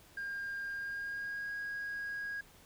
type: tone with pitch glide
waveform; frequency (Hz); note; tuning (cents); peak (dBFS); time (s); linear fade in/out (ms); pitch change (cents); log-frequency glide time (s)
sine; 1607 to 1642.7; G6 to G#6; +43 to -19; -35; 0.17-2.41; 5; +38; 0.72-1.52
effects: tanh soft clip ceiling -35 dBFS + pink hiss -60 dBFS RMS until 2.65 s